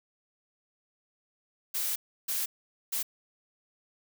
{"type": "noise bursts at uneven times", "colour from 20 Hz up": "blue", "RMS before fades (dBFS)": -31, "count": 3, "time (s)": [[1.74, 1.96], [2.28, 2.46], [2.92, 3.03]], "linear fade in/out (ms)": 10, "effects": []}